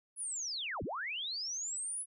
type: linear two-way sweep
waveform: sine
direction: down then up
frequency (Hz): 10440 to 46.25 to 10440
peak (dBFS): -36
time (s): 0.16-2.06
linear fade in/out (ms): 50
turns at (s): 0.83
effects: none